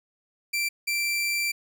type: tone pair in turn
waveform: sawtooth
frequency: 2349 / 2349 Hz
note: D7 / D7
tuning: 0 / 0 cents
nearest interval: unison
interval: 0 cents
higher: neither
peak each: -21 dBFS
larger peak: neither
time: 0.53-0.69 / 0.87-1.52 s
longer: second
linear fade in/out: 10 ms
effects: none